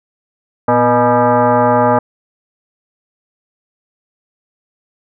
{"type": "tone with frequency modulation", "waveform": "sine", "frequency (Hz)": 116.54, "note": "A#2", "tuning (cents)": 0, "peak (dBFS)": -8, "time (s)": [0.68, 1.99], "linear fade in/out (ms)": 5, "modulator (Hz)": 364, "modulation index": 2.9, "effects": []}